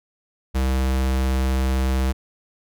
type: tone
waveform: square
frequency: 65.41 Hz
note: C2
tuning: in tune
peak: -19 dBFS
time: 0.54-2.13 s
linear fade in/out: 20 ms
effects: none